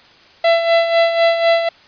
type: tone with tremolo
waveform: 45% pulse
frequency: 670 Hz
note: E5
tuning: 28 cents sharp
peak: -9 dBFS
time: 0.44-1.69 s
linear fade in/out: 5 ms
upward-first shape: sine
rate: 4 Hz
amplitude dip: 60%
effects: white hiss -46 dBFS RMS until 1.87 s + resampled to 11025 Hz

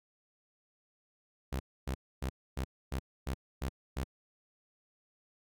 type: tone bursts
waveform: sawtooth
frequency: 66.2 Hz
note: C2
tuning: 21 cents sharp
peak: -29 dBFS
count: 8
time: 1.52-4.042 s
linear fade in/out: 10 ms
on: 79 ms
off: 270 ms
effects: none

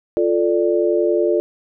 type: chord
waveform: sine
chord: D minor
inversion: first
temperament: equal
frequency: 349.2 / 440 / 587.3 Hz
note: F4 / A4 / D5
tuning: 0 / 0 / 0 cents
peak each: -17 / -19 / -20 dBFS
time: 0.17-1.4 s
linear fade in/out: 0 ms
effects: none

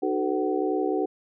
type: tone cluster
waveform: sine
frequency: 304.2 / 374.3 / 437.3 / 504 / 752 Hz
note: D#4 / F#4 / A4 / B4 / F#5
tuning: -39 / +20 / -11 / +35 / +28 cents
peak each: -28 / -27 / -29 / -33 / -32 dBFS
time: 0.02-1.06 s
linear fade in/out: 10 ms
effects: none

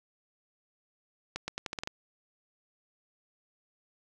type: accelerating click train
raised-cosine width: 0.2 ms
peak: -17 dBFS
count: 8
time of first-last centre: 1.36-1.874 s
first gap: 120 ms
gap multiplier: 0.83
effects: none

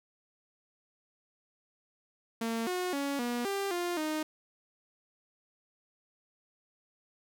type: tone with pitch steps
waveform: sawtooth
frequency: 228.1 / 362.6 / 280.6 / 241.1 / 395.8 / 350.8 / 309.2 Hz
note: A#3 / F#4 / C#4 / B3 / G4 / F4 / D#4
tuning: -37 / -35 / +21 / -41 / +17 / +8 / -11 cents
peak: -27 dBFS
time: 2.41-4.23 s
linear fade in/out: 5 ms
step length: 260 ms
effects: none

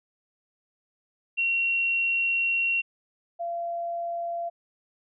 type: tone pair in turn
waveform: sine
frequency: 2738 / 684.5 Hz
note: F7 / F5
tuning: -35 / -35 cents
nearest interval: 2 octaves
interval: 2400 cents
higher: first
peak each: -22 / -28 dBFS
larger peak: first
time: 1.37-2.82 / 3.39-4.5 s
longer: first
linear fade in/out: 20 ms
effects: none

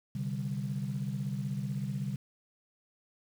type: chord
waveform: sine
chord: C suspended second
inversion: none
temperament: equal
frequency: 130.81 / 146.83 / 196 Hz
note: C3 / D3 / G3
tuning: 0 / 0 / 0 cents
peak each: -35 / -36 / -36 dBFS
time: 0.15-2.16 s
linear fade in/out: 5 ms
effects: tanh soft clip ceiling -24 dBFS + 9-bit

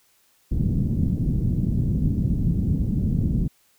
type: low-pass noise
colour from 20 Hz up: white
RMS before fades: -22 dBFS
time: 0.51-3.48 s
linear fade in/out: 10 ms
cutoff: 210 Hz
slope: 24 dB/octave
effects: white hiss -62 dBFS RMS until 3.78 s

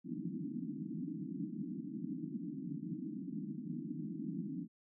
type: band-pass noise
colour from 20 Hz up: white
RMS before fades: -42 dBFS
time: 0.04-4.68 s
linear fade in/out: 50 ms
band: 150 to 320 Hz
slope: 96 dB/octave
effects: none

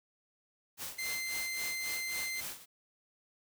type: noise with tremolo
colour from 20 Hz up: white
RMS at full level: -40 dBFS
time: 0.77-2.66 s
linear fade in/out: 50 ms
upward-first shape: sine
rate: 3.7 Hz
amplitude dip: 80%
type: tone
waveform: sawtooth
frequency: 2080 Hz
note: C7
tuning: 11 cents flat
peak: -32 dBFS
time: 0.98-2.41 s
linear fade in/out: 10 ms
effects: none

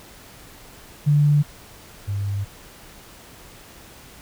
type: tone pair in turn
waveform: sine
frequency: 146.83 / 100.13 Hz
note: D3 / G2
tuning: 0 / +37 cents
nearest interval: perfect fifth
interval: 663 cents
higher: first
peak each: -13 / -22 dBFS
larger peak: first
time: 1.06-1.43 / 2.07-2.45 s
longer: second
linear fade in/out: 20 ms
effects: pink hiss -45 dBFS RMS until 4.21 s

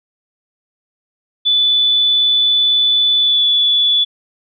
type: tone with pitch glide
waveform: sine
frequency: 3482 to 3442 Hz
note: A7 to A7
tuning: -19 to -39 cents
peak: -10 dBFS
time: 1.45-4.05 s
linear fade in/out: 20 ms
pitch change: -20 cents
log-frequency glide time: 3.18-3.46 s
effects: none

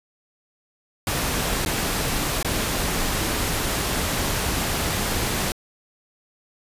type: noise with dropouts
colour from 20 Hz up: pink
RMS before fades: -24 dBFS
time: 1.07-5.52 s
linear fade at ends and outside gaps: 1 ms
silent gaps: 1.65-1.66 / 2.428-2.447 s
effects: resampled to 32000 Hz

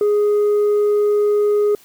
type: tone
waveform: sine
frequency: 415.3 Hz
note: G#4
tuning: in tune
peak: -10 dBFS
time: 0.01-1.75 s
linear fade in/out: 2 ms
effects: tanh soft clip ceiling -12 dBFS + white hiss -49 dBFS RMS until 1.84 s

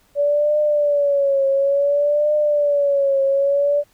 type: tone with vibrato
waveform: sine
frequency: 572 Hz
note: D5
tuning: 46 cents flat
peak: -14 dBFS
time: 0.15-3.84 s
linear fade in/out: 50 ms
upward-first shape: triangle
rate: 0.57 Hz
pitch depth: 91 cents each way
effects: pink hiss -58 dBFS RMS until 3.93 s

